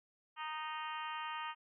harmonic tone, 310 Hz, D#4, 6 cents flat, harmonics 3 / 4 / 5 / 6 / 7 / 8 / 9 / 10, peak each -43 / -44 / -52 / -49 / -55 / -52 / -51 / -52 dBFS, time 0.36-1.55 s, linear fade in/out 50 ms, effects none

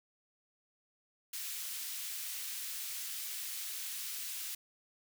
white high-pass noise, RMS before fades -41 dBFS, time 1.33-4.55 s, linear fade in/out 5 ms, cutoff 2100 Hz, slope 12 dB/octave, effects none

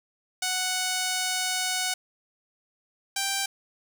5% pulse tone pair in turn, 740 / 785.2 Hz, F#5 / G5, 0 / +3 cents, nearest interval minor second, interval 103 cents, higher second, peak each -14 dBFS, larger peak neither, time 0.42-1.94 / 3.16-3.46 s, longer first, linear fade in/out 5 ms, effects none

